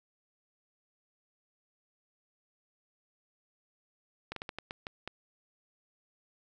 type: slowing click train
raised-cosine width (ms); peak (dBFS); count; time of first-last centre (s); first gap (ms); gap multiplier
0.3; -22; 8; 4.32-5.076; 43; 1.3
effects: none